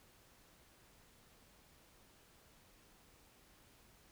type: silence
effects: pink hiss -66 dBFS RMS until 4.11 s